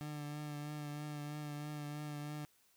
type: tone with vibrato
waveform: 30% pulse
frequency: 148.3 Hz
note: D3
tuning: 17 cents sharp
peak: -39 dBFS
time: 0.01-2.45 s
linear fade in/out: 0 ms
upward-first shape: triangle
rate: 3.1 Hz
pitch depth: 26 cents each way
effects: white hiss -71 dBFS RMS until 2.76 s